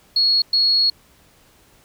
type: tone bursts at uneven times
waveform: triangle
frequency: 4329 Hz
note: C#8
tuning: 42 cents flat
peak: -10 dBFS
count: 2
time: 0.16-0.42 / 0.53-0.9 s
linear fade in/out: 5 ms
effects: tanh soft clip ceiling -12 dBFS + pink hiss -54 dBFS RMS until 1.84 s